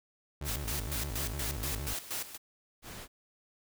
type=tone with vibrato; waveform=30% pulse; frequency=61.9 Hz; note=B1; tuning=5 cents sharp; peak=-33 dBFS; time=0.41-1.94 s; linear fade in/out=5 ms; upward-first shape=square; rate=6.5 Hz; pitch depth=280 cents each way
type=noise with tremolo; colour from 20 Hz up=white; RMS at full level=-36 dBFS; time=0.44-2.38 s; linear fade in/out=50 ms; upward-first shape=square; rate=4.2 Hz; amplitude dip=75%
type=noise; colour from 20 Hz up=pink; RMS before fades=-45 dBFS; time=2.82-3.08 s; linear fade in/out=50 ms
effects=none